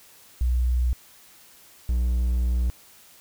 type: tone pair in turn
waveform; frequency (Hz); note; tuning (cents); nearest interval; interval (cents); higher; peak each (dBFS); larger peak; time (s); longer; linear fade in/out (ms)
sine / triangle; 61.5 / 60.62; B1 / B1; -7 / -32; unison; 25; first; -19 / -18; second; 0.41-0.93 / 1.89-2.7; second; 0
effects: white hiss -52 dBFS RMS until 3.2 s